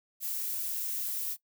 violet noise, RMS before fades -34 dBFS, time 0.2-1.37 s, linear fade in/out 50 ms, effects noise-tail reverb RT60 0.1 s tail -19 dB re dry

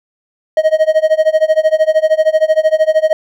triangle tone with tremolo, 628 Hz, D#5, 16 cents sharp, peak -3 dBFS, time 0.57-3.13 s, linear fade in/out 2 ms, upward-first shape sine, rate 13 Hz, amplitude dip 95%, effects none

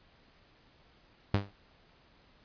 sawtooth tone with exponential decay, 100.2 Hz, G2, 38 cents sharp, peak -18 dBFS, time 1.34-1.52 s, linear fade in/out 0 ms, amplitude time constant 38 ms, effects pink hiss -63 dBFS RMS until 2.44 s + resampled to 11025 Hz

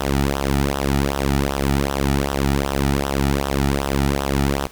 sawtooth tone with flanger, 69.3 Hz, C#2, in tune, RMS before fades -20 dBFS, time 0-4.67 s, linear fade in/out 5 ms, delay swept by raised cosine 0.43 to 1.93 ms, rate 2.6 Hz, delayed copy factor -0.8, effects pink hiss -45 dBFS RMS until 4.71 s

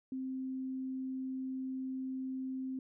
sine tone, 261.6 Hz, C4, in tune, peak -36 dBFS, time 0.12-2.79 s, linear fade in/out 2 ms, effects none

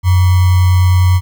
sine tone with sample-and-hold, 91 Hz, F#2, 28 cents flat, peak -6 dBFS, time 0.03-1.21 s, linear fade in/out 50 ms, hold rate 1050 Hz, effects none

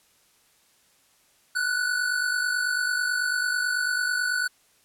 square tone pair together, 1441.9 / 1491 Hz, F#6 / F#6, -45 / +13 cents, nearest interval minor second, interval 58 cents, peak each -31 / -25 dBFS, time 1.55-4.48 s, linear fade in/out 10 ms, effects white hiss -62 dBFS RMS until 4.84 s + low-pass 12000 Hz 12 dB/octave

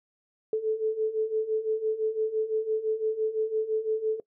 sine beating tone pair, 433.5 / 439.4 Hz, A4 / A4, -26 / -2 cents, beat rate 5.9 Hz, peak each -30 / -26 dBFS, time 0.53-4.2 s, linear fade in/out 2 ms, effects noise-tail reverb RT60 0.1 s tail -21 dB re dry

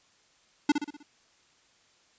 square tone with echo, 293.7 Hz, D4, in tune, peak -19 dBFS, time 0.69-0.72 s, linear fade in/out 5 ms, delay 62 ms, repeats 5, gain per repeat -6 dB, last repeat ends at 1.03 s, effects white hiss -64 dBFS RMS until 2.18 s + resampled to 16000 Hz

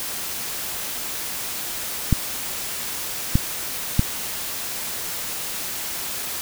clicks, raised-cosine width 5 ms, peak -3 dBFS, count 3, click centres 2.127 / 3.355 / 3.994 s, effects white hiss -29 dBFS RMS until 6.41 s

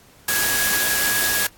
sine tone in noise, 1661.2 Hz, G#6, in tune, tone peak -23 dBFS, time 0.28-1.47 s, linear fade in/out 5 ms, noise white, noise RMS -21 dBFS, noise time 0.28-1.47 s, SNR -5 dB, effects pink hiss -51 dBFS RMS until 1.57 s + AAC 64 kbps

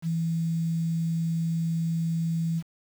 sine tone with quantisation, 164.81 Hz, E3, in tune, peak -24 dBFS, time 0.02-2.63 s, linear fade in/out 50 ms, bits 8, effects none

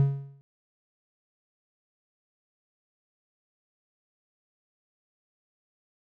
triangle tone with exponential decay, 138.59 Hz, C#3, in tune, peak -14 dBFS, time 0-0.41 s, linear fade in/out 0 ms, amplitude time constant 89 ms, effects none

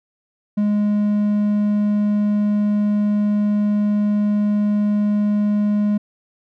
triangle tone, 207.7 Hz, G#3, in tune, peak -13 dBFS, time 0.57-5.98 s, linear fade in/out 10 ms, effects none

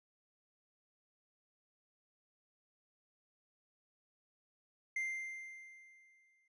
triangle tone with exponential decay, 2093 Hz, C7, in tune, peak -32 dBFS, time 4.96-6.48 s, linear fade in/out 5 ms, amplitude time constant 330 ms, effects resampled to 24000 Hz

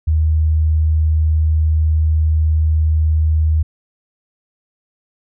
sine tone, 78.3 Hz, D#2, 11 cents sharp, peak -11 dBFS, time 0.07-3.63 s, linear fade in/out 10 ms, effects none

